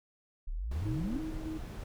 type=exponential sweep; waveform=sine; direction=up; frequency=30.24 to 293.7 Hz; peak=-33 dBFS; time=0.47-1.19 s; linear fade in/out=10 ms
type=noise; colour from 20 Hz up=brown; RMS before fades=-40 dBFS; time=0.71-1.84 s; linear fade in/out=5 ms
type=tone with tremolo; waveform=sine; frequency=315.6 Hz; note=D#4; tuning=25 cents sharp; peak=-36 dBFS; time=0.85-1.58 s; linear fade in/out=10 ms; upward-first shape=square; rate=3.3 Hz; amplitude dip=55%
effects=none